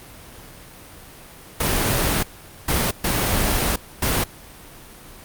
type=noise bursts at uneven times; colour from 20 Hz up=pink; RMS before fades=-20 dBFS; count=4; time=1.6-2.23 / 2.68-2.91 / 3.04-3.76 / 4.02-4.24 s; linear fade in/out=5 ms; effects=pink hiss -42 dBFS RMS until 5.24 s + Opus 32 kbps